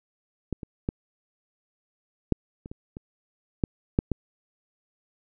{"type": "clicks", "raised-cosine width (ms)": 3, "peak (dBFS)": [-15, -23, -13, -7, -26, -24, -24, -9, -7, -12], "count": 10, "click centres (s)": [0.527, 0.632, 0.889, 2.323, 2.659, 2.715, 2.969, 3.638, 3.989, 4.117], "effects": []}